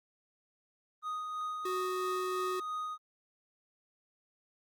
triangle tone with tremolo, 1244.5 Hz, D#6, in tune, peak -32 dBFS, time 1.02-2.98 s, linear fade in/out 50 ms, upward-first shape sine, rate 3 Hz, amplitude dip 30%
square tone, 370 Hz, F#4, in tune, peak -35 dBFS, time 1.65-2.6 s, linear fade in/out 5 ms
effects Opus 32 kbps

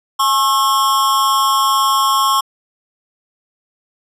square tone with amplitude modulation, 1084 Hz, C#6, 39 cents flat, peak -9 dBFS, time 0.19-2.41 s, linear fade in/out 10 ms, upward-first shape sine, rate 242 Hz, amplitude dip 75%, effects resampled to 32000 Hz

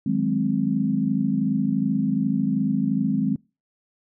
sine chord, Ab dominant seventh, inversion second, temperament equal, 155.56 / 185 / 207.7 / 261.6 Hz, Eb3 / Gb3 / Ab3 / C4, 0 / 0 / 0 / 0 cents, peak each -28 / -27 / -23 / -24 dBFS, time 0.06-3.36 s, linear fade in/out 5 ms, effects noise-tail reverb RT60 0.3 s tail -25 dB re dry

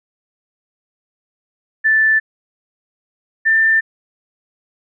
sine tone pair in turn, 1760 / 1785.6 Hz, A6 / A6, 0 / +25 cents, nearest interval unison, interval 25 cents, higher second, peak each -10 dBFS, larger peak neither, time 1.84-2.2 / 3.45-3.81 s, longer neither, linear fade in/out 20 ms, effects none

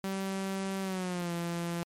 sawtooth tone with pitch glide, 193 to 170.95 Hz, G3 to F3, -27 to -37 cents, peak -28 dBFS, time 0.04-1.83 s, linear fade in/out 0 ms, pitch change -210 cents, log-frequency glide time 0.82-1.32 s, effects MP3 64 kbps

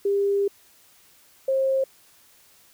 sine tone pair in turn, 400 / 533.9 Hz, G4 / C5, +35 / +35 cents, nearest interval perfect fourth, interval 500 cents, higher second, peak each -19 dBFS, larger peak neither, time 0.05-0.48 / 1.48-1.84 s, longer first, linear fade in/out 5 ms, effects white hiss -56 dBFS RMS until 2.73 s

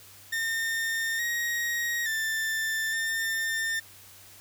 40% pulse tone with pitch steps, 1817 / 1885 / 1776 / 1801 Hz, A#6 / A#6 / A6 / A6, -45 / +19 / +16 / +40 cents, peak -26 dBFS, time 0.32-3.8 s, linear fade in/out 10 ms, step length 870 ms, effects added 97 Hz sine -60 dBFS peak until 4.4 s + white hiss -51 dBFS RMS until 4.4 s

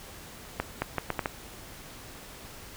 accelerating click train, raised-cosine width 0.5 ms, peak -12 dBFS, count 6, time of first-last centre 0.6-1.258 s, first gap 220 ms, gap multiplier 0.74, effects pink hiss -46 dBFS RMS until 2.76 s

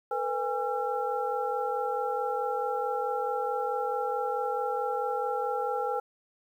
sine tone cluster, 452.8 / 497.4 / 816 / 1353 Hz, A4 / B4 / G#5 / E6, +50 / +12 / -31 / +45 cents, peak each -35 / -32 / -31 / -36 dBFS, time 0.11-6 s, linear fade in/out 5 ms, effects 10-bit

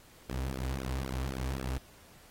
sawtooth tone with flanger, 65.41 Hz, C2, in tune, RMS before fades -35 dBFS, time 0.29-1.78 s, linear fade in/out 0 ms, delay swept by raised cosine 1 to 5.8 ms, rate 3.8 Hz, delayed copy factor -0.75, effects pink hiss -58 dBFS RMS until 2.3 s + AAC 48 kbps

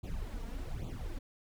brown noise with flanger, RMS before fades -39 dBFS, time 0.03-1.19 s, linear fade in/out 10 ms, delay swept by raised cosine 0.27 to 4.37 ms, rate 1.2 Hz, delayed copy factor +0.85, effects none

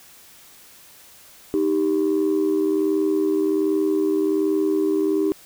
sine tone pair together, 311.1 / 392.4 Hz, D#4 / G4, 0 / +2 cents, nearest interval major third, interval 402 cents, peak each -19 dBFS, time 1.54-5.32 s, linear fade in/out 0 ms, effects tanh soft clip ceiling -13 dBFS + white hiss -48 dBFS RMS until 5.45 s

